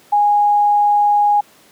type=tone; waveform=sine; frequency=825 Hz; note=G#5; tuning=12 cents flat; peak=-10 dBFS; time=0.12-1.41 s; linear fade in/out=10 ms; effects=pink hiss -48 dBFS RMS until 1.71 s + high-pass 200 Hz 12 dB/octave